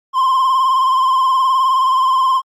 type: tone with vibrato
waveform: triangle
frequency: 1046.5 Hz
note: C6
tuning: in tune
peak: -9 dBFS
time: 0.13-2.42 s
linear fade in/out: 50 ms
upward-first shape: sine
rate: 19 Hz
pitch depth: 51 cents each way
effects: Opus 48 kbps